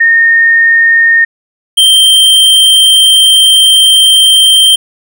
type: tone pair in turn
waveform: sine / square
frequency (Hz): 1836 / 3145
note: A#6 / G7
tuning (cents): -27 / +5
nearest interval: major sixth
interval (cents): 932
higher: second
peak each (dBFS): -3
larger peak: neither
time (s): 0-1.25 / 1.77-4.76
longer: second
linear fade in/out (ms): 10
effects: none